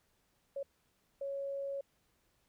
sine tone bursts at uneven times, 554.4 Hz, C#5, in tune, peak -36 dBFS, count 2, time 0.56-0.63 / 1.21-1.81 s, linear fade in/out 5 ms, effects pink hiss -75 dBFS RMS until 2.48 s

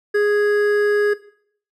triangle tone pair together, 414.3 / 1661.2 Hz, G#4 / G#6, -4 / 0 cents, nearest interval 2 octaves, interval 2404 cents, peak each -13 / -21 dBFS, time 0.14-1.14 s, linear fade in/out 10 ms, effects noise-tail reverb RT60 0.6 s tail -17 dB re dry

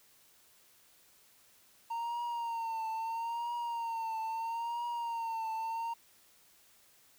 triangle tone with vibrato, 920 Hz, A#5, 23 cents flat, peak -32 dBFS, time 1.9-5.94 s, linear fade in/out 10 ms, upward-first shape triangle, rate 0.76 Hz, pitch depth 64 cents each way, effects white hiss -64 dBFS RMS until 7.18 s

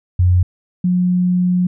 sine tone pair in turn, 90 / 180 Hz, F#2 / F#3, -47 / -47 cents, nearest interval octave, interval 1200 cents, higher second, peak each -9 / -12 dBFS, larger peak first, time 0.19-0.43 / 0.84-1.67 s, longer second, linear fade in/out 5 ms, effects none

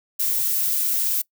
violet noise, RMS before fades -22 dBFS, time 0.19-1.22 s, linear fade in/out 10 ms, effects noise-tail reverb RT60 0.1 s tail -23 dB re dry

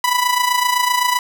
sawtooth tone with amplitude modulation, 989 Hz, B5, 2 cents sharp, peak -8 dBFS, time 0.04-1.19 s, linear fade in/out 2 ms, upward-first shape sine, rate 27.8 Hz, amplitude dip 65%, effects none

